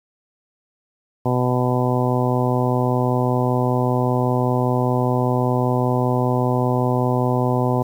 harmonic tone, 125.1 Hz, B2, 23 cents sharp, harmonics 1 / 2 / 3 / 4 / 5 / 6 / 7 / 8, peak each -20 / -23 / -25 / -26 / -27 / -28 / -28 / -29 dBFS, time 1.25-7.83 s, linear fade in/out 10 ms, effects 8-bit

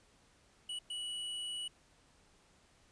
square tone bursts at uneven times, 2940 Hz, F#7, 12 cents flat, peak -39 dBFS, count 2, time 0.69-0.79 / 0.9-1.68 s, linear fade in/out 5 ms, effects pink hiss -67 dBFS RMS until 2.91 s + resampled to 22050 Hz

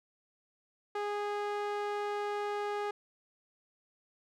sawtooth tone with band-pass filter, 412.4 Hz, G#4, 12 cents flat, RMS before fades -35 dBFS, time 0.95-2.91 s, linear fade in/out 5 ms, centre 830 Hz, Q 0.72, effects none

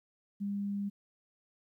sine tone, 201.2 Hz, G3, 45 cents sharp, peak -32 dBFS, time 0.4-0.9 s, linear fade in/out 20 ms, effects 12-bit

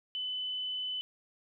sine tone, 3012 Hz, F#7, 30 cents sharp, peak -33 dBFS, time 0.15-1.01 s, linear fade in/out 0 ms, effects none

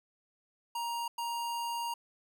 square tone bursts at uneven times, 939 Hz, A#5, 12 cents sharp, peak -34 dBFS, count 2, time 0.75-1.08 / 1.18-1.94 s, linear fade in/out 5 ms, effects none

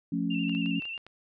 sine chord, F augmented, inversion none, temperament equal, 174.61 / 220 / 277.2 Hz, F3 / A3 / C#4, 0 / 0 / 0 cents, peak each -31 / -32 / -30 dBFS, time 0.12-0.8 s, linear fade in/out 5 ms
sine tone with vibrato, 2740 Hz, F7, 34 cents flat, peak -34 dBFS, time 0.3-0.98 s, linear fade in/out 10 ms, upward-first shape square, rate 11 Hz, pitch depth 35 cents each way
clicks, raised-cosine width 0.3 ms, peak -32 dBFS, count 7, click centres 0.495 / 0.55 / 0.66 / 0.822 / 0.854 / 0.978 / 1.066 s
effects none

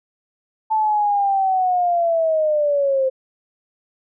sine linear sweep, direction down, 880 to 520 Hz, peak -15 dBFS, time 0.7-3.1 s, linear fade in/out 20 ms, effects none

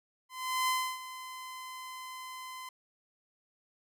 sawtooth tone with ADSR envelope, 1027 Hz, C6, 33 cents flat, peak -23 dBFS, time 0.29-2.69 s, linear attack 390 ms, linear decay 300 ms, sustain -15 dB, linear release 3 ms, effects none

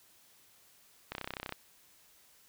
click train, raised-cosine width 0.3 ms, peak -21 dBFS, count 14, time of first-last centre 1.12-1.524 s, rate 32.2 Hz, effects white hiss -63 dBFS RMS until 2.48 s

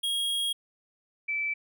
square / sine tone pair in turn, 3278 / 2318 Hz, G#7 / D7, -23 / -23 cents, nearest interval tritone, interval 600 cents, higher first, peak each -27 dBFS, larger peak neither, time 0.03-0.53 / 1.28-1.54 s, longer first, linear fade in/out 10 ms, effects none

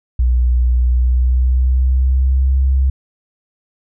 sine tone with pitch glide, 61.2 to 66.35 Hz, B1 to C2, -15 to +25 cents, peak -10 dBFS, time 0.19-2.9 s, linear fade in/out 5 ms, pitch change +140 cents, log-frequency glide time 0.81-2.57 s, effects none

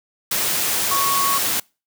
sine tone in noise, 1108.7 Hz, C#6, in tune, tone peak -19 dBFS, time 0.91-1.38 s, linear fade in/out 5 ms, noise white, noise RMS -21 dBFS, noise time 0.31-1.6 s, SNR -1 dB, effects noise-tail reverb RT60 0.3 s tail -26 dB re dry + high-pass 100 Hz 12 dB/octave

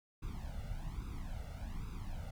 brown noise with flanger, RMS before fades -42 dBFS, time 0.22-2.31 s, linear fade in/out 10 ms, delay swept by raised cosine 0.8 to 1.46 ms, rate 1.2 Hz, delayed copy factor +1, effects none

